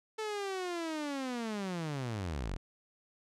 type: linear sweep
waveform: sawtooth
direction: down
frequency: 440.9 to 36.71 Hz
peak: -31 dBFS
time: 0.18-2.57 s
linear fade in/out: 10 ms
effects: low-pass 8000 Hz 12 dB/octave